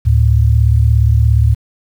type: tone pair together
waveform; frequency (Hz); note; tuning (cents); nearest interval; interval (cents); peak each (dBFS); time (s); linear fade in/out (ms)
sine; 73.5 / 110.6; D2 / A2; +2 / +9; perfect fifth; 707; -10; 0.05-1.55; 20
effects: 7-bit